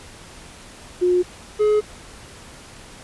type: tone pair in turn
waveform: sine / triangle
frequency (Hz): 358.9 / 422.8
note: F4 / G#4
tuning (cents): +47 / +31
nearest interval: minor third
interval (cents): 284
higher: second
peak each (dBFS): -14 / -12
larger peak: second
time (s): 1.01-1.23 / 1.59-1.81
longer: neither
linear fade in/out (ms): 20
effects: pink hiss -42 dBFS RMS until 3.03 s + resampled to 24000 Hz